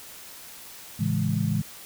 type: chord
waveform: sine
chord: A major seventh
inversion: none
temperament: equal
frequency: 110 / 138.59 / 164.81 / 207.7 Hz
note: A2 / C#3 / E3 / G#3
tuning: 0 / 0 / 0 / 0 cents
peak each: -28 / -29 / -27 / -28 dBFS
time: 0.99-1.62 s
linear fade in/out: 10 ms
effects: white hiss -44 dBFS RMS until 1.85 s